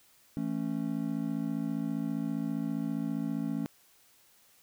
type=chord; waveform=triangle; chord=A major; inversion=second; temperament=just; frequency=165 / 220 / 275 Hz; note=E3 / A3 / C#4; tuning=+2 / 0 / -14 cents; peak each=-35 / -32 / -32 dBFS; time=0.37-3.66 s; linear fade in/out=0 ms; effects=white hiss -63 dBFS RMS until 4.62 s